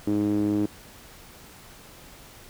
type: tone with band-pass filter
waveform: sawtooth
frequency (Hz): 103.83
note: G#2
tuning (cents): 0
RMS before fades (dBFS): -24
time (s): 0.07-0.66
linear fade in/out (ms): 5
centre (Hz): 300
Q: 4.2
effects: pink hiss -48 dBFS RMS until 2.49 s